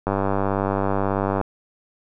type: click train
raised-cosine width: 1 ms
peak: -8 dBFS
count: 133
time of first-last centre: 0.07-1.413 s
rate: 98.3 Hz
effects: none